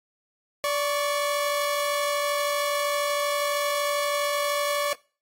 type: tone pair together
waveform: sawtooth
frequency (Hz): 580.7 / 1108.7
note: D5 / C#6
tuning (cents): -20 / 0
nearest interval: major seventh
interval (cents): 1120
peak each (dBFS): -21 / -25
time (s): 0.64-4.93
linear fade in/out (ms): 0
effects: noise-tail reverb RT60 0.4 s tail -23 dB re dry + AAC 48 kbps